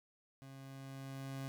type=tone with level ramp; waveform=30% pulse; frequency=135.2 Hz; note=C#3; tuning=43 cents flat; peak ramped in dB=-49 to -38 dBFS; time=0.42-1.48 s; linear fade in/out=0 ms; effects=none